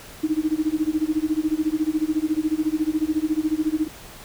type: tone with tremolo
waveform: sine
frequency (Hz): 311.1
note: D#4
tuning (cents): 0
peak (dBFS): -16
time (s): 0.23-3.88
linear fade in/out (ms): 10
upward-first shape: sine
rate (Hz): 14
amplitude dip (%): 95
effects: pink hiss -42 dBFS RMS until 4.24 s